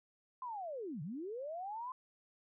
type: linear two-way sweep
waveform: sine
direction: down then up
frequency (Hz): 1044 to 134.8 to 1044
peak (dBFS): -40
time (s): 0.42-1.92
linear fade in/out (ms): 2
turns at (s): 1.02
effects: none